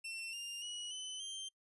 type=tone with pitch steps; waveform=sawtooth; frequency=2697 / 2803 / 2914 / 3029 / 3149 Hz; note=E7 / F7 / F#7 / F#7 / G7; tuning=+39 / +6 / -27 / +40 / +7 cents; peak=-39 dBFS; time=0.04-1.49 s; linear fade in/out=10 ms; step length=290 ms; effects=noise-tail reverb RT60 0.1 s tail -24 dB re dry + resampled to 24000 Hz